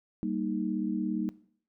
sine chord, Eb major, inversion first, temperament equal, 196 / 233.1 / 311.1 Hz, G3 / Bb3 / Eb4, 0 / 0 / 0 cents, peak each -33 / -33 / -33 dBFS, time 0.23-1.29 s, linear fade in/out 0 ms, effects noise-tail reverb RT60 0.6 s tail -20 dB re dry

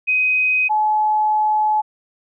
sine tone pair in turn, 2513 / 854.8 Hz, D#7 / G#5, +17 / +50 cents, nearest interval octave + perfect fifth, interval 1867 cents, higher first, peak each -14 dBFS, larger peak neither, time 0.07-0.69 / 0.69-1.82 s, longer second, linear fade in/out 20 ms, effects none

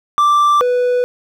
triangle tone pair in turn, 1174.7 / 493.9 Hz, D6 / B4, 0 / 0 cents, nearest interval octave + minor third, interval 1500 cents, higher first, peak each -7 / -10 dBFS, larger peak first, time 0.18-0.61 / 0.61-1.04 s, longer neither, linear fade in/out 0 ms, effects none

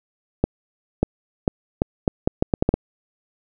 accelerating click train, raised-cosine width 2 ms, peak -3 dBFS, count 11, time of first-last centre 0.44-2.74 s, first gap 590 ms, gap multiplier 0.76, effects none

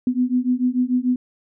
sine beating tone pair, 246.9 / 253.7 Hz, B3 / B3, 0 / +47 cents, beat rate 6.8 Hz, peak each -20 dBFS, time 0.07-1.16 s, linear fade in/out 2 ms, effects none

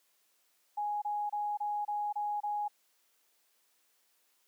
sine tone bursts, 830.6 Hz, G#5, in tune, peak -31 dBFS, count 7, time 0.77-2.682 s, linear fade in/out 10 ms, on 250 ms, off 27 ms, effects white hiss -72 dBFS RMS until 4.47 s + high-pass 300 Hz 12 dB/octave

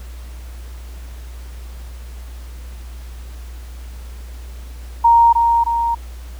sine tone with echo, 932.3 Hz, A#5, in tune, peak -7 dBFS, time 5.04-5.33 s, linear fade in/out 10 ms, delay 310 ms, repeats 2, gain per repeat -4 dB, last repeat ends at 5.95 s, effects added 60 Hz sine -30 dBFS peak until 6.39 s + pink hiss -45 dBFS RMS until 6.39 s

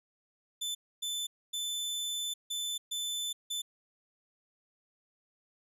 sawtooth tone bursts at uneven times, 3520 Hz, A7, in tune, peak -30 dBFS, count 6, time 0.61-0.75 / 1.02-1.27 / 1.53-2.34 / 2.5-2.78 / 2.91-3.33 / 3.5-3.62 s, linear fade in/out 10 ms, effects resampled to 32000 Hz

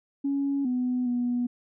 sine tone with pitch steps, 278.8 / 250 / 243.9 Hz, C#4 / B3 / B3, +10 / +21 / -21 cents, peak -23 dBFS, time 0.24-1.47 s, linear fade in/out 10 ms, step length 410 ms, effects tanh soft clip ceiling -19 dBFS

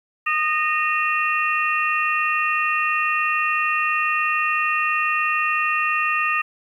sine tone cluster, 1231 / 1852 / 2475 / 2722 Hz, D#6 / A#6 / D#7 / F7, -19 / -12 / -10 / -45 cents, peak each -22 / -24 / -27 / -24 dBFS, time 0.26-6.42 s, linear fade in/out 10 ms, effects 9-bit

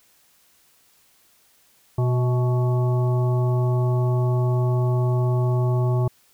harmonic tone with a mistuned harmonic, 123.47 Hz, B2, in tune, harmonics 1 / 3 / 5 / 7 / 9, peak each -18 / -28 / -32 / -35 / -37 dBFS, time 1.98-6.08 s, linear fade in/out 5 ms, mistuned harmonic 5, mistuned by +51 cents, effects white hiss -59 dBFS RMS until 6.33 s

